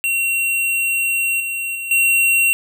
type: tone with level steps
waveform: square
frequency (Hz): 2739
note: F7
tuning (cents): -34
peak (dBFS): -17 / -22 / -25 / -13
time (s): 0.04-2.53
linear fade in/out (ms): 0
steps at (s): 1.4 / 1.75 / 1.91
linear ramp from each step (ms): 2
effects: none